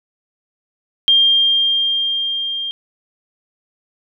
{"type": "tone with level ramp", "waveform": "sine", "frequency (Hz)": 3200, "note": "G7", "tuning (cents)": 35, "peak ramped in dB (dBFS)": [-8, -21], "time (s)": [1.08, 2.71], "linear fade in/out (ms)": 0, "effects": []}